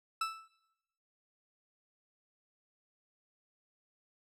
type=tone with exponential decay; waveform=40% pulse; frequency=1318.5 Hz; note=E6; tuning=in tune; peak=-28 dBFS; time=0.21-0.48 s; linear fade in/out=5 ms; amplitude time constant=57 ms; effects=noise-tail reverb RT60 0.9 s tail -19 dB re dry + low-pass 9000 Hz 12 dB/octave